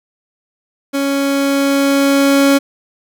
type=tone with level ramp; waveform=30% pulse; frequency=277.7 Hz; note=C#4; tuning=3 cents sharp; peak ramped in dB=-12 to -5 dBFS; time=0.93-2.59 s; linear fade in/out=20 ms; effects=none